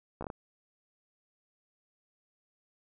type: slowing click train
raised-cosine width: 1 ms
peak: -24 dBFS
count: 5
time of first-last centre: 0.21-0.302 s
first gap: 14 ms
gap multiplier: 1.34
effects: none